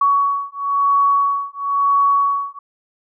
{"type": "beating tone pair", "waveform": "sine", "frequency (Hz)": [1122, 1122.99], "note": ["C#6", "C#6"], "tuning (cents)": [21, 22], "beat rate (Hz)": 0.99, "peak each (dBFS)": -17, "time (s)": [0.01, 2.59], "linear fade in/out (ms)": 5, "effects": []}